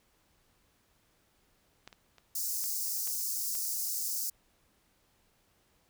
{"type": "clicks", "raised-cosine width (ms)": 0.2, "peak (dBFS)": [-28, -34, -37, -32, -29, -30], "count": 6, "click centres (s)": [1.876, 1.928, 2.183, 2.639, 3.074, 3.552]}
{"type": "high-pass noise", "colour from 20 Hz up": "white", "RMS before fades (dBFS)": -34, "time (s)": [2.35, 4.3], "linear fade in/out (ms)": 5, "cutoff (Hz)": 4900, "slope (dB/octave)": 48}
{"effects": ["pink hiss -70 dBFS RMS until 5.89 s"]}